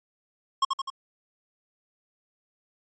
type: tone with echo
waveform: square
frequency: 1080 Hz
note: C#6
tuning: 45 cents flat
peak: -20 dBFS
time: 0.62-0.65 s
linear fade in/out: 5 ms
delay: 84 ms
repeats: 3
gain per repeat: -4 dB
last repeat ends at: 0.902 s
effects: resampled to 16000 Hz